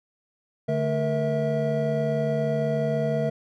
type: tone cluster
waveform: triangle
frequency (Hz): 146.6 / 220.5 / 474.1 / 652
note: D3 / A3 / A#4 / E5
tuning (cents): -3 / +4 / +29 / -19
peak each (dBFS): -25 / -28 / -26 / -25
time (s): 0.68-3.3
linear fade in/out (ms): 10
effects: none